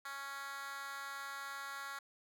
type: tone with high-pass filter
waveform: 10% pulse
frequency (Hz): 277.2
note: C#4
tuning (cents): 0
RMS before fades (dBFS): -45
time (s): 0.05-1.99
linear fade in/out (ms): 5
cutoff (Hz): 1300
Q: 1.9
effects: none